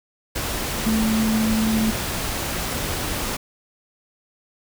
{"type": "tone in noise", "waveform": "sine", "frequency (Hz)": 220, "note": "A3", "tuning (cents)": 0, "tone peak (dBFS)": -18, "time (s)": [0.86, 1.91], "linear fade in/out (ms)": 10, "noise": "pink", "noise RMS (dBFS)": -26, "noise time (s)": [0.35, 3.37], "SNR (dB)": 5, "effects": []}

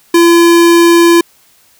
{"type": "tone", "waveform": "square", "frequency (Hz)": 340, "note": "F4", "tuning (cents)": -46, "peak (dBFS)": -4, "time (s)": [0.14, 1.21], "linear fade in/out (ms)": 5, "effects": ["white hiss -48 dBFS RMS until 1.79 s"]}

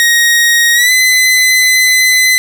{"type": "tone with pitch glide", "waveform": "sawtooth", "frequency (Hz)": [1878, 2024], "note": ["A#6", "B6"], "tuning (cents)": [12, 42], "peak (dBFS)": -3, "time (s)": [0, 2.38], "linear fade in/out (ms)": 0, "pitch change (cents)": 130, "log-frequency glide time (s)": [0.74, 0.92], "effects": []}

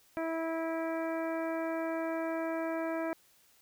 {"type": "harmonic tone with a mistuned harmonic", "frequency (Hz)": 326.1, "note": "E4", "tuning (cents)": -19, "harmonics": [1, 2, 3, 4, 5, 6, 7], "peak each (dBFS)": [-35, -35, -43, -45, -45, -50, -49], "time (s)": [0.17, 3.13], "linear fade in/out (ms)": 0, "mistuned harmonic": 7, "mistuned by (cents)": 34, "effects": ["white hiss -65 dBFS RMS until 3.61 s"]}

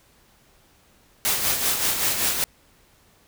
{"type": "noise with tremolo", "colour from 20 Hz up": "white", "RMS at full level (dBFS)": -21, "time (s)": [1.25, 2.44], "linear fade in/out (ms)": 0, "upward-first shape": "sine", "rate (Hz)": 5.2, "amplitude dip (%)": 50, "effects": ["pink hiss -58 dBFS RMS until 3.27 s"]}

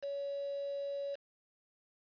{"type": "tone with quantisation", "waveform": "sine", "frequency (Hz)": 562, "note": "C#5", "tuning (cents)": 24, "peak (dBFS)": -36, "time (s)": [0.02, 1.16], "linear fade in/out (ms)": 20, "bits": 8, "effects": ["resampled to 11025 Hz"]}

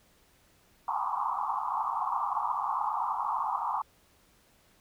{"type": "band-pass noise", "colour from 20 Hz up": "white", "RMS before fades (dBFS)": -31, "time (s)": [0.88, 3.82], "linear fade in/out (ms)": 5, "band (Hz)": [770, 1200], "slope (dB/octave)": 96, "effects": ["pink hiss -64 dBFS RMS until 4.8 s"]}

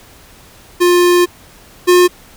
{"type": "tone pair in turn", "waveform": "square", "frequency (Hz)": [353.3, 357.6], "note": ["F4", "F4"], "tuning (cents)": [20, 41], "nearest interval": "unison", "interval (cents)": 21, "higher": "second", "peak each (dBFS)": [-8, -6], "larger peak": "second", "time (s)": [[0.8, 1.26], [1.87, 2.08]], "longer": "first", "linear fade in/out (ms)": 20, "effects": ["pink hiss -42 dBFS RMS until 2.36 s"]}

